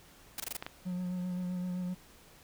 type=noise bursts; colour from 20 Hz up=white; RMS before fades=-37 dBFS; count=5; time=0.38-0.568 s; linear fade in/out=2 ms; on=20 ms; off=22 ms
type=clicks; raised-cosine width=0.3 ms; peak=-22 dBFS; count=2; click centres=0.625 / 0.665 s
type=tone with vibrato; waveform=triangle; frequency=180.6 Hz; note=F#3; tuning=42 cents flat; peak=-31 dBFS; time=0.85-1.95 s; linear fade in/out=20 ms; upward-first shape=sine; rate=7.7 Hz; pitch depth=22 cents each way
effects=pink hiss -58 dBFS RMS until 2.43 s

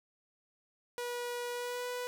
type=tone with pitch glide; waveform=sawtooth; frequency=484.7 to 493.5 Hz; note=B4 to B4; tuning=-32 to -1 cents; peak=-32 dBFS; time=0.98-2.07 s; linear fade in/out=0 ms; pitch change=+31 cents; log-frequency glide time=1.52-1.87 s; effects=none

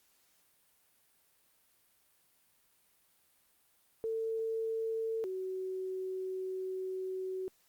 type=tone pair in turn; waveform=sine; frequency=448.2 / 375.2 Hz; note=A4 / F#4; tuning=+32 / +24 cents; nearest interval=minor third; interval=308 cents; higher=first; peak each=-32 / -35 dBFS; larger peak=first; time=4.04-5.24 / 5.24-7.48 s; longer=second; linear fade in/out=0 ms; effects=white hiss -70 dBFS RMS until 7.68 s + Opus 48 kbps

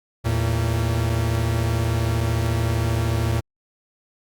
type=tone pair together; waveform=45% pulse; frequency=81 / 114.3 Hz; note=E2 / A#2; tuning=-30 / -34 cents; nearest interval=tritone; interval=596 cents; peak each=-24 / -21 dBFS; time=0.24-3.41 s; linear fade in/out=20 ms; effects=Opus 48 kbps

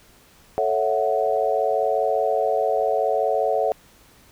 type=chord; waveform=sine; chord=F# minor seventh; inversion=first; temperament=equal; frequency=440 / 554.4 / 659.3 / 740 Hz; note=A4 / C#5 / E5 / F#5; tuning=0 / 0 / 0 / 0 cents; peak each=-24 dBFS; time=0.58-3.72 s; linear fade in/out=0 ms; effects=pink hiss -53 dBFS RMS until 4.31 s

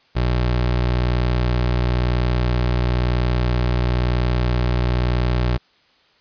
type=tone; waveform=25% pulse; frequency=61 Hz; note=B1; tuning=21 cents flat; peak=-13 dBFS; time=0.15-5.58 s; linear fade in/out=20 ms; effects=white hiss -57 dBFS RMS until 6.2 s + resampled to 11025 Hz

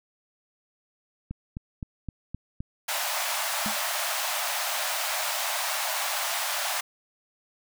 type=click train; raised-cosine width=5 ms; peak=-21 dBFS; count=6; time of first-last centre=1.31-2.605 s; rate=3.86 Hz
type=high-pass noise; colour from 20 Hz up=pink; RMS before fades=-29 dBFS; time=2.88-6.81 s; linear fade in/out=10 ms; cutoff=590 Hz; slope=96 dB/octave
type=tone with exponential decay; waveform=sine; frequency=214 Hz; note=A3; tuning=48 cents flat; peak=-26 dBFS; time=3.66-3.78 s; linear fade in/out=0 ms; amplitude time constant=25 ms
effects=none

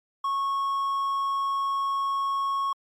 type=tone; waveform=triangle; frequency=1100 Hz; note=C#6; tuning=14 cents flat; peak=-22 dBFS; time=0.24-2.73 s; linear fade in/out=5 ms; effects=MP3 64 kbps

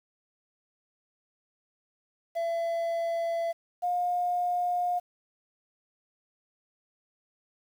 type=tone pair in turn; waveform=triangle / sine; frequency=672 / 712 Hz; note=E5 / F5; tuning=+33 / +33 cents; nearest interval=minor second; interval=100 cents; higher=second; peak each=-25 dBFS; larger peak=neither; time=2.35-3.53 / 3.82-5 s; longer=neither; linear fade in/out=20 ms; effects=9-bit

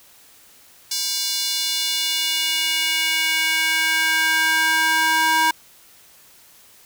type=tone with high-pass filter sweep; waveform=square; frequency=319.1 Hz; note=D#4; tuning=44 cents sharp; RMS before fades=-20 dBFS; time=0.91-5.51 s; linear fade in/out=5 ms; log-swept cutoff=4900 to 1100 Hz; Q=2.1; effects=white hiss -50 dBFS RMS until 6.85 s

